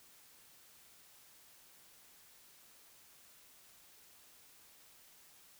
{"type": "silence", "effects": ["white hiss -62 dBFS RMS until 5.59 s"]}